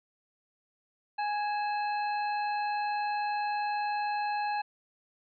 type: harmonic tone with a mistuned harmonic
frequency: 830.6 Hz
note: G#5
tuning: in tune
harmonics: 1 / 2 / 3 / 5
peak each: -29 / -39 / -41 / -46 dBFS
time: 1.18-4.62 s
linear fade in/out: 10 ms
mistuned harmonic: 3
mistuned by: +76 cents
effects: none